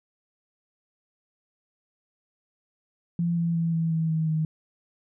sine tone with pitch steps, 170.8 / 168.45 / 166.13 / 163.84 / 161.59 / 159.36 / 157.17 Hz, F3 / E3 / E3 / E3 / E3 / D#3 / D#3, -38 / +38 / +14 / -10 / -34 / +42 / +18 cents, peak -22 dBFS, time 3.19-4.45 s, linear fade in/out 2 ms, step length 180 ms, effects none

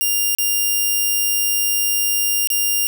5% pulse tone with dropouts, 2800 Hz, F7, 4 cents sharp, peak -7 dBFS, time 0.01-2.87 s, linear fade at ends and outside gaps 0 ms, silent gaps 0.35-0.385 / 2.473-2.502 s, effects none

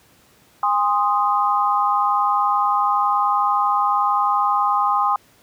sine chord, Ab major, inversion none, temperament equal with one note detuned, 814.9 / 1046.5 / 1244.5 Hz, Ab5 / C6 / Eb6, -33 / 0 / 0 cents, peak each -20 dBFS, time 0.63-5.16 s, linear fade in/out 2 ms, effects pink hiss -54 dBFS RMS until 5.42 s + high-pass 80 Hz 12 dB/octave

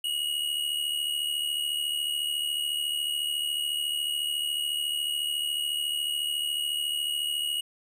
square tone with amplitude modulation, 2890 Hz, F#7, 41 cents flat, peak -25 dBFS, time 0.04-7.61 s, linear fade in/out 5 ms, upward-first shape sine, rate 74 Hz, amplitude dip 60%, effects none

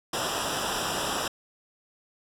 pink noise with comb filter, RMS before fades -29 dBFS, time 0.13-1.28 s, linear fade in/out 5 ms, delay 0.46 ms, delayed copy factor -0.9, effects low-pass 10000 Hz 12 dB/octave

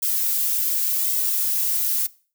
violet noise with flanger, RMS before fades -22 dBFS, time 0.02-2.07 s, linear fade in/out 10 ms, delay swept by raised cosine 1.7 to 3.3 ms, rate 0.9 Hz, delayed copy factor -0.75, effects noise-tail reverb RT60 0.4 s tail -21 dB re dry

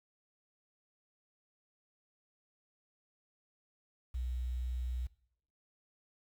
sine tone with quantisation, 62.1 Hz, B1, 10 cents sharp, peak -34 dBFS, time 4.14-5.07 s, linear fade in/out 10 ms, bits 10, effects noise-tail reverb RT60 0.7 s tail -21 dB re dry

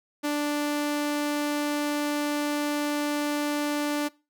sawtooth tone, 293.7 Hz, D4, in tune, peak -21 dBFS, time 0.23-4.09 s, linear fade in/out 20 ms, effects noise-tail reverb RT60 0.3 s tail -22 dB re dry

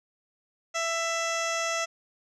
15% pulse tone with low-pass filter, 664 Hz, E5, 12 cents sharp, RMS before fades -29 dBFS, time 0.74-1.86 s, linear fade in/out 20 ms, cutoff 5800 Hz, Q 2.6, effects none

